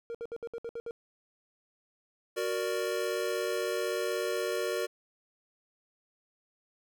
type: tone bursts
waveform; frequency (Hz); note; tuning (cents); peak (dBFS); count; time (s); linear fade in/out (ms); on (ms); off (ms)
triangle; 466.2; A#4; 0; -33; 8; 0.1-0.909; 0; 46; 63
type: chord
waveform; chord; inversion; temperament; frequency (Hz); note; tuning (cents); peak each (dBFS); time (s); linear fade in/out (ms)
square; Gb augmented; none; equal; 370 / 466.2 / 587.3; Gb4 / Bb4 / D5; 0 / 0 / 0; -35 / -34 / -36; 2.36-4.87; 20
effects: none